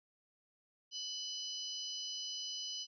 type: harmonic tone with a mistuned harmonic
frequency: 994 Hz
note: B5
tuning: 11 cents sharp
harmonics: 3 / 4 / 5 / 6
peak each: -44 / -49 / -44 / -47 dBFS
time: 0.91-2.87 s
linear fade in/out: 50 ms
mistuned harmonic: 4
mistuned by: +58 cents
effects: none